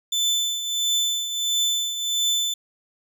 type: tone with tremolo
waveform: 30% pulse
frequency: 3520 Hz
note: A7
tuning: in tune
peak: -16 dBFS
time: 0.12-2.54 s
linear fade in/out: 5 ms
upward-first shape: triangle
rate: 1.5 Hz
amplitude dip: 65%
effects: none